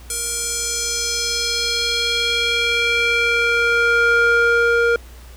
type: tone with band-pass filter sweep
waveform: square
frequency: 469.4 Hz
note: A#4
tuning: 12 cents sharp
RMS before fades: -18 dBFS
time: 0.1-4.96 s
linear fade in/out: 2 ms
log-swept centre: 9100 to 1000 Hz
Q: 2.1
effects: added 60 Hz sine -37 dBFS peak until 5.36 s + pink hiss -46 dBFS RMS until 5.36 s